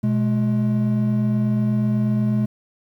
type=tone pair together; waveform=triangle; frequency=123.16 / 211.4 Hz; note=B2 / G#3; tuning=-4 / +31 cents; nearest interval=major sixth; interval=935 cents; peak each=-19 / -17 dBFS; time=0.03-2.46 s; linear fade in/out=10 ms; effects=9-bit